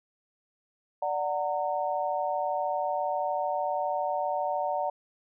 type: chord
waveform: sine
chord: D augmented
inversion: none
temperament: equal with one note detuned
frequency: 587.3 / 740 / 918.4 Hz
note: D5 / F#5 / A#5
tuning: 0 / 0 / -26 cents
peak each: -31 / -30 / -32 dBFS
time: 1.02-4.9 s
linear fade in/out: 5 ms
effects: none